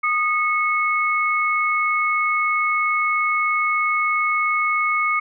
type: tone pair together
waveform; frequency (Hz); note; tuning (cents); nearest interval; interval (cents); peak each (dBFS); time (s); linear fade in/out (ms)
sine; 1231.9 / 2195; D#6 / C#7; -18 / -18; minor seventh; 1000; -20; 0.03-5.2; 10
effects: none